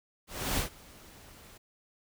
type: noise with ADSR envelope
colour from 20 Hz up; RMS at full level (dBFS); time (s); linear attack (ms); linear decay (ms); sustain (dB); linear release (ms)
pink; -29; 0.27-1.58; 310; 110; -24; 9
effects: none